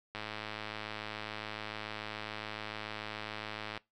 click train, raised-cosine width 0.3 ms, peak -23 dBFS, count 389, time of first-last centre 0.15-3.776 s, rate 107 Hz, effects noise-tail reverb RT60 0.2 s tail -21 dB re dry

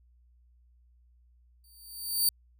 10% pulse tone with exponential growth, 4607 Hz, D8, 34 cents flat, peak -14 dBFS, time 1.64-2.29 s, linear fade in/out 2 ms, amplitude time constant 140 ms, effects added 60 Hz sine -59 dBFS peak until 2.59 s

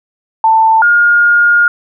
sine tone pair in turn, 889 / 1421.8 Hz, A5 / F6, +18 / +31 cents, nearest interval minor sixth, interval 813 cents, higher second, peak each -5 dBFS, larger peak neither, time 0.44-0.82 / 0.82-1.68 s, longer second, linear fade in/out 2 ms, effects none

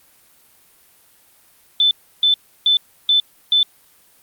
sine tone bursts, 3520 Hz, A7, in tune, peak -11 dBFS, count 5, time 1.8-3.63 s, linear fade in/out 2 ms, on 110 ms, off 320 ms, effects white hiss -53 dBFS RMS until 4.22 s + Opus 32 kbps

